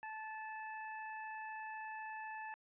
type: tone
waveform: 25% pulse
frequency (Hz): 872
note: A5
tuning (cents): -16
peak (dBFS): -40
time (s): 0.03-2.54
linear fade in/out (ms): 0
effects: resampled to 8000 Hz